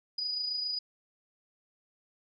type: tone with amplitude modulation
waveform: sine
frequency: 4935 Hz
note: D#8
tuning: 15 cents flat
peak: -29 dBFS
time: 0.18-0.79 s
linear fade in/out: 5 ms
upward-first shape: sine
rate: 27.3 Hz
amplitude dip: 40%
effects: none